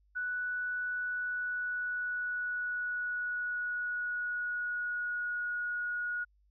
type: tone with pitch glide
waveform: sine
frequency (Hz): 1480 to 1451.2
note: F#6 to F#6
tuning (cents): 0 to -34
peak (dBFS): -32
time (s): 0.15-6.25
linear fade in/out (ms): 20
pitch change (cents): -34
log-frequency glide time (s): 0.84-5.5
effects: added 50 Hz sine -65 dBFS peak until 6.5 s